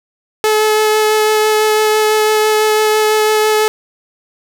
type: tone with vibrato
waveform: sawtooth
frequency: 430 Hz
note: A4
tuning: 40 cents flat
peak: -6 dBFS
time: 0.44-3.68 s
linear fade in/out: 0 ms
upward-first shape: sine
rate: 6 Hz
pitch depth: 9 cents each way
effects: none